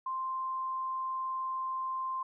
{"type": "tone", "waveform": "sine", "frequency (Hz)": 1046.5, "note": "C6", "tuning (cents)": 0, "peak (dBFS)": -32, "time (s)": [0.06, 2.23], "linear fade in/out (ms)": 5, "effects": []}